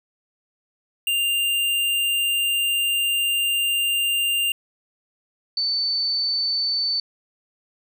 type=tone pair in turn; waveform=square / sine; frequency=2794 / 4521 Hz; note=F7 / C#8; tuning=0 / +33 cents; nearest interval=minor sixth; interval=833 cents; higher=second; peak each=-20 dBFS; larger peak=neither; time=1.07-4.52 / 5.57-7 s; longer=first; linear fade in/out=2 ms; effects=none